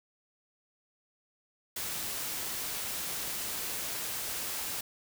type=noise; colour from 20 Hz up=white; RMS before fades=-36 dBFS; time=1.76-4.81 s; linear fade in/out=5 ms; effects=none